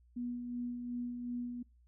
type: tone with tremolo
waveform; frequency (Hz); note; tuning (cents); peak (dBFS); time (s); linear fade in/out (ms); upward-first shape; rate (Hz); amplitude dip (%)
sine; 243; B3; -28; -35; 0.16-1.63; 10; sine; 2.7; 40
effects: noise-tail reverb RT60 0.3 s tail -26 dB re dry + added 60 Hz sine -62 dBFS peak until 1.87 s